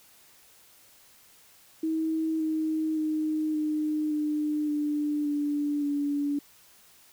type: tone with pitch steps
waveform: sine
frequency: 319.4 / 314.6 / 309.9 / 305.3 / 300.8 / 296.3 / 291.9 / 287.5 Hz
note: D#4 / D#4 / D#4 / D#4 / D4 / D4 / D4 / D4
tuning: +45 / +19 / -7 / -33 / +42 / +15 / -10 / -37 cents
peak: -25 dBFS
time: 1.83-6.39 s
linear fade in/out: 5 ms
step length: 570 ms
effects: white hiss -57 dBFS RMS until 7.12 s